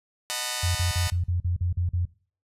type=chord; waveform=5% pulse; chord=B dominant seventh; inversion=first; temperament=just; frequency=617.4 / 740.8 / 889 / 987.8 Hz; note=D#5 / F#5 / A5 / B5; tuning=-14 / +2 / +18 / 0 cents; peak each=-23 dBFS; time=0.3-1.1 s; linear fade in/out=0 ms
type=tone bursts; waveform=sine; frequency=88.1 Hz; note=F2; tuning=16 cents sharp; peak=-22 dBFS; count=9; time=0.63-2.054 s; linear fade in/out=5 ms; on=120 ms; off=43 ms
effects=noise-tail reverb RT60 0.4 s tail -20 dB re dry + resampled to 32000 Hz